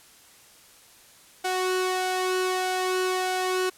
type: tone with flanger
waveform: sawtooth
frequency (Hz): 370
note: F#4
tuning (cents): 0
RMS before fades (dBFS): -26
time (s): 1.44-3.7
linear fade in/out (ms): 10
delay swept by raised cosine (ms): 1.4 to 2.01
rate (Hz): 1.6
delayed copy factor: +0.5
effects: white hiss -53 dBFS RMS until 3.77 s + low-pass 12000 Hz 12 dB/octave